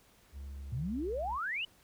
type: tone with pitch glide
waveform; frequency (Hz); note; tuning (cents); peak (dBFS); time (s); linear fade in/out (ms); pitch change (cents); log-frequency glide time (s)
triangle; 69.3 to 63.92; C#2 to C2; 0 to -40; -39; 0.32-1.39; 50; -140; 0.84-1.23
type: exponential sweep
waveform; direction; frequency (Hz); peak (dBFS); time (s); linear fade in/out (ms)
sine; up; 108.7 to 3044; -33; 0.72-1.65; 5
effects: pink hiss -64 dBFS RMS until 1.83 s